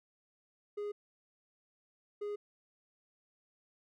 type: tone bursts at uneven times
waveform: triangle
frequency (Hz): 413.1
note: G#4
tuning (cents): -9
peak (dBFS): -34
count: 2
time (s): 0.77-0.92 / 2.21-2.36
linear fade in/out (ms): 10
effects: none